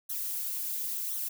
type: noise with flanger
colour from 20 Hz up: violet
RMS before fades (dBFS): -34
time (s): 0.09-1.29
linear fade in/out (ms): 10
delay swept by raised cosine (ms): 0.4 to 6.3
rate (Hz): 0.95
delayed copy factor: -0.8
effects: none